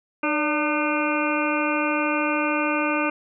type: harmonic tone with a mistuned harmonic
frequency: 302.2 Hz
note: D4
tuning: 50 cents sharp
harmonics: 1 / 2 / 3 / 4 / 5 / 7 / 8 / 9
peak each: -25 / -28 / -30 / -28 / -30 / -35 / -29 / -32 dBFS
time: 0.23-3.1 s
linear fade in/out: 5 ms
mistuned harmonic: 2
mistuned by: -61 cents
effects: none